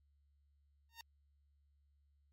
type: tone with exponential growth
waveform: 10% pulse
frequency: 920 Hz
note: A#5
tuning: 23 cents flat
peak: -37 dBFS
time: 0.89-1.01 s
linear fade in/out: 2 ms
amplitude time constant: 26 ms
effects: added 71 Hz sine -70 dBFS peak until 2.32 s + MP3 64 kbps